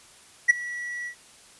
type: tone with ADSR envelope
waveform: triangle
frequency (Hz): 1940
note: B6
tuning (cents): -31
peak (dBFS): -8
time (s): 0.48-1.15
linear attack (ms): 21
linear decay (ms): 13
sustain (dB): -21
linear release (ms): 86
effects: white hiss -52 dBFS RMS until 1.59 s + resampled to 24000 Hz